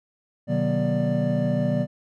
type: tone cluster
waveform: triangle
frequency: 127.7 / 153.9 / 187.6 / 242 / 590 Hz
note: C3 / D#3 / F#3 / B3 / D5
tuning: -42 / -19 / +24 / -35 / +8 cents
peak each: -25 dBFS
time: 0.47-1.87 s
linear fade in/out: 50 ms
effects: none